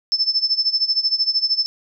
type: tone with tremolo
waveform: sine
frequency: 5274 Hz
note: E8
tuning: in tune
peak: -13 dBFS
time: 0.12-1.66 s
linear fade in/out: 0 ms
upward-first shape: sine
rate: 13 Hz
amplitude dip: 85%
effects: none